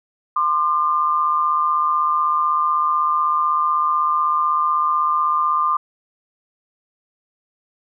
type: tone pair together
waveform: sine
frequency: 1045 / 1201 Hz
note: C6 / D6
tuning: -2 / +38 cents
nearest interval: major second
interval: 240 cents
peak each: -20 / -17 dBFS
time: 0.36-5.77 s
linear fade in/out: 5 ms
effects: none